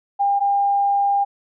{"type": "tone pair in turn", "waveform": "sine", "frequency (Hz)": [802, 802], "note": ["G5", "G5"], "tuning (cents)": [39, 39], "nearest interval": "unison", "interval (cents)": 0, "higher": "neither", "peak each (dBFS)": -15, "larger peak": "neither", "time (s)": [[0.19, 0.4], [0.4, 1.25]], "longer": "second", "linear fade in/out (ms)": 20, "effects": []}